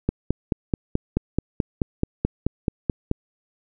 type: click train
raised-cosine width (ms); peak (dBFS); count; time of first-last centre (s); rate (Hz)
3; -7; 15; 0.09-3.114; 4.63
effects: none